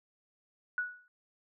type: tone with exponential decay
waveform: sine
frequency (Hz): 1469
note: F#6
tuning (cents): -13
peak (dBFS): -27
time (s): 0.78-1.08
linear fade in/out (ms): 1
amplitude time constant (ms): 64
effects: none